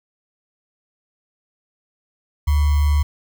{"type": "tone with sample-and-hold", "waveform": "sine", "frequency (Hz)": 73.4, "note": "D2", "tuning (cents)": 0, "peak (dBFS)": -13, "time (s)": [2.47, 3.03], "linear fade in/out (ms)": 10, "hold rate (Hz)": 1050, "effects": []}